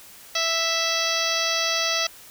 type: harmonic tone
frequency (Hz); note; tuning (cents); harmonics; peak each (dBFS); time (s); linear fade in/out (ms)
659.3; E5; 0; 1 / 2 / 3 / 4 / 5 / 6 / 7 / 8 / 9; -30 / -30 / -30 / -30 / -30 / -30 / -30 / -30 / -30; 0.35-2.07; 5
effects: white hiss -46 dBFS RMS until 2.3 s